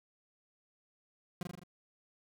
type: tone with echo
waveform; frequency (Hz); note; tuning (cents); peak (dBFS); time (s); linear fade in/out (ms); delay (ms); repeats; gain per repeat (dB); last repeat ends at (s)
40% pulse; 177; F3; +23; -34; 1.41-1.43; 2; 41; 5; -3; 1.635
effects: none